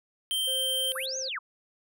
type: tone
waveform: square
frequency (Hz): 3136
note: G7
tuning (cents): 0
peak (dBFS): -27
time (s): 0.31-0.92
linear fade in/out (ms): 0
type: band-pass noise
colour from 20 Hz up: white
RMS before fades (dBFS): -41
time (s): 0.33-1.06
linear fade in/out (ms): 2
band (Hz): 9500 to 12000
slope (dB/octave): 96
type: tone with pitch glide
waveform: triangle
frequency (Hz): 523.3 to 526.9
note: C5 to C5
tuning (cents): 0 to +12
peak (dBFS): -35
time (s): 0.47-1.29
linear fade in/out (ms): 10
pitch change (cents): +12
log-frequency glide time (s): 0.97-1.02
type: linear two-way sweep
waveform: sine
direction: up then down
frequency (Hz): 966 to 6645 to 966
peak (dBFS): -31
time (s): 0.95-1.39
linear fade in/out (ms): 10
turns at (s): 1.18
effects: none